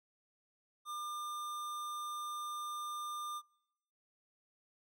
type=tone; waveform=square; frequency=1200 Hz; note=D6; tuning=37 cents sharp; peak=-40 dBFS; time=0.85-3.42 s; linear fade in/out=50 ms; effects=noise-tail reverb RT60 0.8 s tail -25 dB re dry + MP3 64 kbps